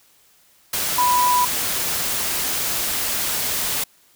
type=tone in noise; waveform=sine; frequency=987.8 Hz; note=B5; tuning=in tune; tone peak=-15 dBFS; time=0.98-1.45 s; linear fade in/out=5 ms; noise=white; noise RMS=-23 dBFS; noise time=0.73-3.84 s; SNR=+5 dB; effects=white hiss -56 dBFS RMS until 4.15 s